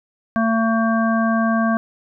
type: harmonic tone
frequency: 225 Hz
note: A3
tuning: 39 cents sharp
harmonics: 1 / 3 / 5 / 7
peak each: -17 / -22 / -24 / -25 dBFS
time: 0.36-1.77 s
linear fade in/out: 0 ms
effects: none